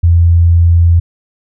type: tone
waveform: sine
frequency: 85 Hz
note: F2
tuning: 46 cents flat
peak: -4 dBFS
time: 0.03-1 s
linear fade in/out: 10 ms
effects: none